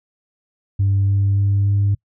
sine tone with pitch steps, 98.5 / 99.19 / 99.88 / 100.57 Hz, G2 / G2 / G2 / G2, +9 / +21 / +33 / +45 cents, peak -12 dBFS, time 0.79-1.95 s, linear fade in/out 10 ms, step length 290 ms, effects noise-tail reverb RT60 0.1 s tail -26 dB re dry + tanh soft clip ceiling -11 dBFS

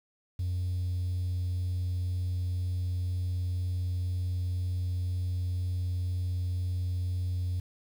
triangle tone, 90.2 Hz, F#2, 44 cents flat, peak -25 dBFS, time 0.39-7.6 s, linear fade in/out 5 ms, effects tanh soft clip ceiling -24 dBFS + 9-bit

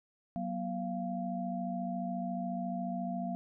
sine tone cluster, 186.1 / 240.3 / 691 Hz, F#3 / B3 / F5, +10 / -47 / -19 cents, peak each -37 / -38 / -38 dBFS, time 0.36-3.35 s, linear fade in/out 0 ms, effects none

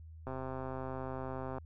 click train, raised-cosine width 1 ms, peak -27 dBFS, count 173, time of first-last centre 0.27-1.583 s, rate 131 Hz, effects added 80 Hz sine -48 dBFS peak until 1.65 s

